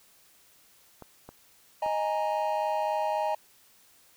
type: clicks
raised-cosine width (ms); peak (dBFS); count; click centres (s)
1; -29; 3; 1.023 / 1.29 / 1.862
type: chord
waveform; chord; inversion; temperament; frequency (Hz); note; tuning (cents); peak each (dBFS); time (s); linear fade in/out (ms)
triangle; D# suspended fourth; none; just; 622.3 / 829.7 / 933.4; D#5 / G#5 / A#5; 0 / -2 / +2; -28 / -28 / -30; 1.82-3.35; 5
effects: white hiss -60 dBFS RMS until 4.16 s